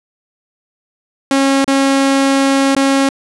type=tone with dropouts; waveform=sawtooth; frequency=272.8 Hz; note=C#4; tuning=28 cents flat; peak=-6 dBFS; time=1.31-3.09 s; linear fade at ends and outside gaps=2 ms; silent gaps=1.645-1.678 / 2.75-2.764 s; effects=resampled to 24000 Hz + 8-bit